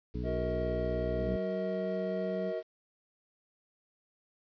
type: harmonic tone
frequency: 60.9 Hz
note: B1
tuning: 24 cents flat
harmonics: 1 / 2 / 3 / 4 / 5 / 7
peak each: -36 / -39 / -41 / -42 / -43 / -44 dBFS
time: 0.14-1.37 s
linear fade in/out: 10 ms
type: chord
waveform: triangle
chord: D# minor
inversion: first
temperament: equal with one note detuned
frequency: 370 / 466.2 / 636.1 Hz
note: F#4 / A#4 / D#5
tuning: 0 / 0 / +38 cents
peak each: -37 / -35 / -33 dBFS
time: 0.23-2.63 s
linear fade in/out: 50 ms
type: tone with pitch glide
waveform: sine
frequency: 190 to 188.36 Hz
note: F#3 to F#3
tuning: +46 to +31 cents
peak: -36 dBFS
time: 1.18-2.53 s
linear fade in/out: 50 ms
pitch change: -15 cents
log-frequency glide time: 1.38-2.05 s
effects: resampled to 11025 Hz + 10-bit